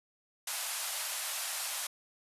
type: band-pass noise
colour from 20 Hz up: white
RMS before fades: -37 dBFS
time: 0.47-1.87 s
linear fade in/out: 5 ms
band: 590 to 13000 Hz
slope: 48 dB/octave
effects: resampled to 32000 Hz